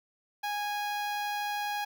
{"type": "tone with notch filter", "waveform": "sawtooth", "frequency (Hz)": 826, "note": "G#5", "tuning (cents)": -10, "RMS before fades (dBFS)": -33, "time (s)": [0.43, 1.85], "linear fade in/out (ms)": 10, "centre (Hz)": 8400, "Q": 1.1, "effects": []}